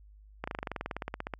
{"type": "slowing click train", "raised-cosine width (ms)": 0.5, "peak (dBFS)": -19, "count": 19, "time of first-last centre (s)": [0.44, 1.338], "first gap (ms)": 35, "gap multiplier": 1.04, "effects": ["added 51 Hz sine -52 dBFS peak until 1.39 s"]}